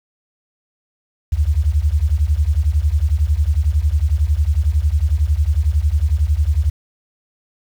sine beating tone pair, 69.3 / 80.3 Hz, C#2 / E2, 0 / -45 cents, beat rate 11 Hz, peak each -16 dBFS, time 1.32-6.7 s, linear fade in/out 10 ms, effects 7-bit

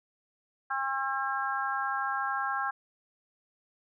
harmonic tone, 269.3 Hz, C#4, 50 cents flat, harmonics 3 / 4 / 5 / 6, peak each -34 / -34 / -34 / -34 dBFS, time 0.7-2.71 s, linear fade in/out 10 ms, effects none

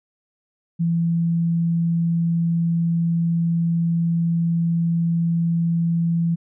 sine tone, 167.9 Hz, E3, 32 cents sharp, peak -17 dBFS, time 0.79-6.36 s, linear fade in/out 20 ms, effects none

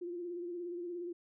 sine tone with vibrato, 349.2 Hz, F4, in tune, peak -38 dBFS, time 0.01-1.13 s, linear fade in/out 10 ms, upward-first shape sine, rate 17 Hz, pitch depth 44 cents each way, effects none

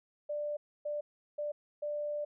sine tone bursts at uneven times, 591 Hz, D5, 11 cents sharp, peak -33 dBFS, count 4, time 0.29-0.57 / 0.85-1.01 / 1.38-1.52 / 1.82-2.25 s, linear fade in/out 10 ms, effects none

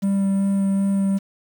triangle tone with vibrato, 196.2 Hz, G3, 2 cents sharp, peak -15 dBFS, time 0.02-1.19 s, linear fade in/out 20 ms, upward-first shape sine, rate 2.6 Hz, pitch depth 10 cents each way, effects 7-bit

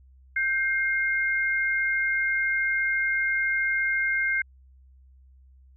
sine tone pair together, 1568 / 2127 Hz, G6 / C7, 0 / +28 cents, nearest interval perfect fourth, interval 528 cents, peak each -25 dBFS, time 0.36-4.42 s, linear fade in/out 5 ms, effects added 65 Hz sine -51 dBFS peak until 5.76 s

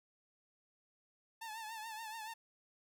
sawtooth tone with vibrato, 884 Hz, A5, 8 cents sharp, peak -40 dBFS, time 1.41-2.34 s, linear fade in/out 10 ms, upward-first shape triangle, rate 7 Hz, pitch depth 80 cents each way, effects none

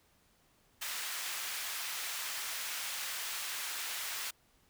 pink high-pass noise, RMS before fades -39 dBFS, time 0.81-4.31 s, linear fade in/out 10 ms, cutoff 1500 Hz, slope 12 dB/octave, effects pink hiss -69 dBFS RMS until 4.69 s

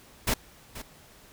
pink noise with echo, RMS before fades -25 dBFS, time 0.27-0.34 s, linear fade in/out 5 ms, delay 480 ms, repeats 1, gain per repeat -14 dB, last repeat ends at 0.82 s, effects pink hiss -54 dBFS RMS until 1.32 s

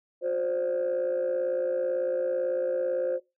sine tone cluster, 360.5 / 523 / 581 Hz, F#4 / C5 / D5, -45 / -1 / -19 cents, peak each -32 / -25 / -33 dBFS, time 0.21-3.2 s, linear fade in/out 50 ms, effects noise-tail reverb RT60 0.2 s tail -18 dB re dry + tanh soft clip ceiling -21 dBFS

